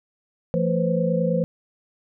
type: tone cluster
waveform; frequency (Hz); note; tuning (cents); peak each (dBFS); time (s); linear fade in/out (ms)
sine; 170.6 / 224 / 497.4 / 527; F3 / A3 / B4 / C5; -40 / +31 / +12 / +12; -22 / -28 / -25 / -25; 0.54-1.44; 0
effects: none